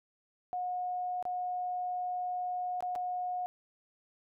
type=tone with dropouts; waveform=sine; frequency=724 Hz; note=F#5; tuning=38 cents flat; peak=-32 dBFS; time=0.53-3.46 s; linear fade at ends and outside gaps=0 ms; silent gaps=1.226-1.253 / 2.806-2.825 / 2.953-2.959 s; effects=none